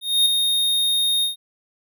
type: tone with ADSR envelope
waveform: square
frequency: 3700 Hz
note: A#7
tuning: 14 cents flat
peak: -13 dBFS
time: 0.01-1.36 s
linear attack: 250 ms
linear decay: 3 ms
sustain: -5 dB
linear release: 130 ms
effects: none